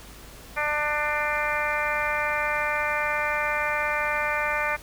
harmonic tone, 298.1 Hz, D4, 26 cents sharp, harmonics 2 / 3 / 4 / 5 / 6 / 7 / 8, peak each -31 / -31 / -31 / -31 / -31 / -31 / -31 dBFS, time 0.56-4.77 s, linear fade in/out 20 ms, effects added 50 Hz sine -46 dBFS peak until 4.82 s + pink hiss -46 dBFS RMS until 4.82 s

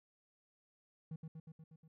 triangle tone with echo, 159.5 Hz, D#3, 43 cents sharp, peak -39 dBFS, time 1.11-1.16 s, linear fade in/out 5 ms, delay 120 ms, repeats 6, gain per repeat -3 dB, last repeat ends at 1.88 s, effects tanh soft clip ceiling -35 dBFS

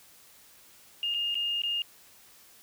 sine tone with dropouts, 2831 Hz, F7, 23 cents sharp, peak -27 dBFS, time 1.03-1.82 s, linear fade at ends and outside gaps 1 ms, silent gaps 1.141-1.145 / 1.344-1.353 / 1.619-1.635 s, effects white hiss -56 dBFS RMS until 2.62 s

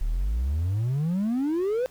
triangle exponential sweep, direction up, 34.58 to 523.3 Hz, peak -20 dBFS, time 0.01-1.86 s, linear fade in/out 0 ms, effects tanh soft clip ceiling -17 dBFS + pink hiss -54 dBFS RMS until 1.9 s

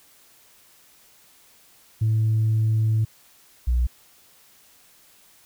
sine tone pair in turn, 110 / 60.71 Hz, A2 / B1, 0 / -29 cents, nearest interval minor seventh, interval 1029 cents, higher first, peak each -16 dBFS, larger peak neither, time 2.01-3.05 / 3.67-3.87 s, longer first, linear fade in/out 10 ms, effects tanh soft clip ceiling -15 dBFS + white hiss -55 dBFS RMS until 5.45 s

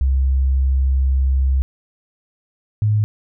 sine tone pair in turn, 66.4 / 106.14 Hz, C2 / G#2, +26 / +38 cents, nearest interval minor sixth, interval 812 cents, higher second, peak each -13 dBFS, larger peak neither, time 0.01-1.62 / 2.82-3.04 s, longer first, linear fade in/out 0 ms, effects none

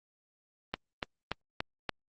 click train, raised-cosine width 0.3 ms, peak -15 dBFS, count 5, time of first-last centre 0.74-1.893 s, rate 3.47 Hz, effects Opus 32 kbps

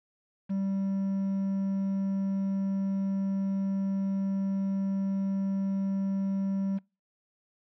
triangle tone with quantisation, 194.7 Hz, G3, 12 cents flat, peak -25 dBFS, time 0.49-6.79 s, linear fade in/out 20 ms, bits 8, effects noise-tail reverb RT60 0.3 s tail -26 dB re dry + low-pass 2000 Hz 12 dB/octave

